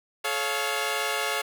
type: chord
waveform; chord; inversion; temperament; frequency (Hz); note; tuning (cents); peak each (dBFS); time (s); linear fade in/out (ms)
10% pulse; A augmented; none; equal with one note detuned; 430.2 / 554.4 / 698.5; A4 / C#5 / E#5; -39 / 0 / 0; -22; 0.24-1.42; 10
effects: none